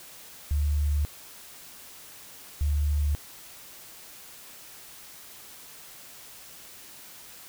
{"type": "tone pair in turn", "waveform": "sine", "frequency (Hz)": [73.42, 73.42], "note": ["D2", "D2"], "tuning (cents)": [0, 0], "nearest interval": "unison", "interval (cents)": 0, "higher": "neither", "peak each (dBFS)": -22, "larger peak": "neither", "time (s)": [[0.51, 1.05], [2.61, 3.15]], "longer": "neither", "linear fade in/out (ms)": 0, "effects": ["white hiss -47 dBFS RMS until 7.48 s"]}